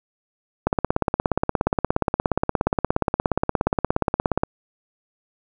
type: click train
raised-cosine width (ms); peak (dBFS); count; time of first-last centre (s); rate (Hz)
1; -4; 65; 0.67-4.435; 17
effects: none